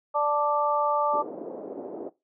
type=harmonic tone; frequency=293.7 Hz; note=D4; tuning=in tune; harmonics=2 / 3 / 4; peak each=-26 / -26 / -26 dBFS; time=0.14-1.23 s; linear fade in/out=20 ms
type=band-pass noise; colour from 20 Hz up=pink; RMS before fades=-37 dBFS; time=1.12-2.1 s; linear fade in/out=20 ms; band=300 to 600 Hz; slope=24 dB/octave
effects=noise-tail reverb RT60 0.2 s tail -17 dB re dry